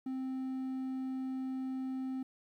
triangle tone, 261.6 Hz, C4, in tune, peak -33 dBFS, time 0.06-2.23 s, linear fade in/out 5 ms, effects 12-bit

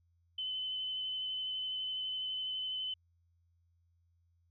sine tone with vibrato, 3036 Hz, F#7, 44 cents sharp, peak -35 dBFS, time 0.38-2.94 s, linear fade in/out 5 ms, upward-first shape sine, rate 12 Hz, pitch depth 13 cents each way, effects added 85 Hz sine -69 dBFS peak until 4.5 s

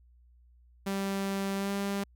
sawtooth tone with pitch glide, 196 to 198.97 Hz, G3 to G3, 0 to +26 cents, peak -26 dBFS, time 0.86-2.04 s, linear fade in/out 10 ms, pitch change +26 cents, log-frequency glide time 1.56-1.71 s, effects added 60 Hz sine -57 dBFS peak until 2.15 s

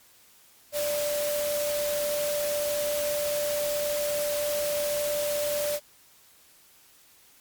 sine tone in noise, 587.3 Hz, D5, in tune, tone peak -26 dBFS, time 0.72-5.8 s, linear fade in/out 50 ms, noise white, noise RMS -33 dBFS, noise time 0.72-5.8 s, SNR +4 dB, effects white hiss -57 dBFS RMS until 7.4 s + MP3 96 kbps

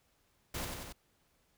pink noise with echo, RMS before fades -38 dBFS, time 0.54-0.65 s, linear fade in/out 5 ms, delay 92 ms, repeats 3, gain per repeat -3 dB, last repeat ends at 0.926 s, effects pink hiss -73 dBFS RMS until 1.57 s

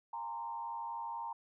sine tone with frequency modulation, 926 Hz, A#5, 12 cents flat, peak -38 dBFS, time 0.13-1.33 s, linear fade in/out 5 ms, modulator 104 Hz, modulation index 0.8, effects none

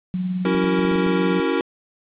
sine tone with tremolo, 183 Hz, F#3, 19 cents flat, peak -19 dBFS, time 0.14-1.4 s, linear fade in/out 0 ms, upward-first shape triangle, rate 19 Hz, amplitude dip 45%
square chord, F# dominant seventh, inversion second, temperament equal with one note detuned, 277.2 / 329.6 / 376.5 / 466.2 Hz, C#4 / E4 / F#4 / A#4, 0 / 0 / +30 / 0 cents, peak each -25 dBFS, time 0.45-1.61 s, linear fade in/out 2 ms
clicks, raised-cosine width 2 ms, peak -20 dBFS, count 7, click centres 0.549 / 0.643 / 0.793 / 0.851 / 0.915 / 0.957 / 1.065 s
effects resampled to 8000 Hz + 8-bit

